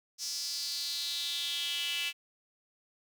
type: tone with high-pass filter sweep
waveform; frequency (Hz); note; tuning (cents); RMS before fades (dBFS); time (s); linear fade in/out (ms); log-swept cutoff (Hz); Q
square; 155.56; D#3; 0; -35; 0.18-2.13; 50; 5500 to 2700; 5.3
effects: none